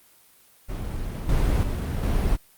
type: noise with level steps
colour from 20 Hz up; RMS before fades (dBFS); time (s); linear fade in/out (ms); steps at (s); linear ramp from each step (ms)
brown; -30 / -21 / -26 / -22; 0.68-2.37; 20; 1.29 / 1.63 / 2.03; 2
effects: white hiss -56 dBFS RMS until 2.57 s + Opus 32 kbps